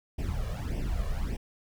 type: noise with flanger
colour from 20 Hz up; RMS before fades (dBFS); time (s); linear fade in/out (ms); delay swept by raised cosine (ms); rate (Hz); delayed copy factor
brown; -31; 0.18-1.37; 10; 0.36 to 1.76; 1.7; +0.8
effects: none